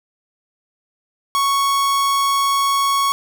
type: tone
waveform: 45% pulse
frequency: 1108.7 Hz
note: C#6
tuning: in tune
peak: -15 dBFS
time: 1.35-3.12 s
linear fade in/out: 0 ms
effects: none